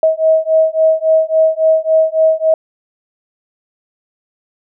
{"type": "beating tone pair", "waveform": "sine", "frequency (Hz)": [636, 639.6], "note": ["D#5", "D#5"], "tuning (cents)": [38, 48], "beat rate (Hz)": 3.6, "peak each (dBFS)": -12, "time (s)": [0.03, 2.54], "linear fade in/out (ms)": 2, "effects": []}